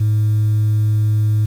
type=tone; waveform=sine; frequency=107 Hz; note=A2; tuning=48 cents flat; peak=-10 dBFS; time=0-1.46 s; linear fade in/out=10 ms; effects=tanh soft clip ceiling -11 dBFS + 7-bit